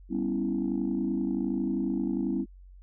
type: chord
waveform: sine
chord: C# half-diminished seventh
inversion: second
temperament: equal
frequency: 196 / 246.9 / 277.2 / 329.6 Hz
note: G3 / B3 / C#4 / E4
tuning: 0 / 0 / 0 / 0 cents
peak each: -31 dBFS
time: 0.09-2.46 s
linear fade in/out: 50 ms
effects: tanh soft clip ceiling -19 dBFS + added 46 Hz sine -47 dBFS peak until 2.82 s